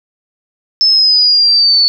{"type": "exponential sweep", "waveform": "sine", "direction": "down", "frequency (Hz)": [5274, 4435], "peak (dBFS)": -6, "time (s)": [0.81, 1.88], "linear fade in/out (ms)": 0, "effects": []}